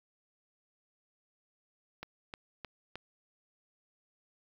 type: click train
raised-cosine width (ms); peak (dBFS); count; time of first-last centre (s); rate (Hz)
0.3; -25; 4; 2.03-2.956; 3.24
effects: 9-bit